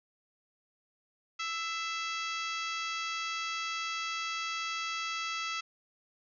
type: harmonic tone with a mistuned harmonic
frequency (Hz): 659.3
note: E5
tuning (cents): 0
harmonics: 2 / 3 / 4 / 5 / 6 / 7 / 8 / 9 / 10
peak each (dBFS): -37 / -42 / -39 / -42 / -47 / -45 / -48 / -50 / -50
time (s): 1.39-5.61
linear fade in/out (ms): 10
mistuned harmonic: 3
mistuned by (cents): +36
effects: none